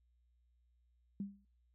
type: tone with exponential decay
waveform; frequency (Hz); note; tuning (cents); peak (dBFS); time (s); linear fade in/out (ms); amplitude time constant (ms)
sine; 199.3; G3; +29; -35; 1.2-1.45; 2; 54
effects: noise-tail reverb RT60 0.4 s tail -25 dB re dry + added 60 Hz sine -70 dBFS peak until 1.74 s